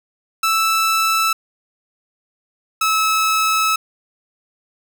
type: tone pair in turn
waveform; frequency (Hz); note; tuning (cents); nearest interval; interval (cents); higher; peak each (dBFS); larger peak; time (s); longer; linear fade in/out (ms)
sawtooth; 1318.5 / 1298.1; E6 / E6; 0 / -27; unison; 27; first; -11; neither; 0.43-1.33 / 2.81-3.76; second; 5
effects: none